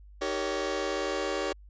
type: chord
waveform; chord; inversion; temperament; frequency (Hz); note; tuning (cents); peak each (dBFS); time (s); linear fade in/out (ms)
sawtooth; Eb dominant seventh; none; just; 311.1 / 388.9 / 466.7 / 560; Eb4 / G4 / Bb4 / Db5; 0 / -14 / +2 / +18; -33 / -29 / -32 / -29; 0.21-1.53; 10
effects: added 50 Hz sine -48 dBFS peak until 1.69 s + resampled to 16000 Hz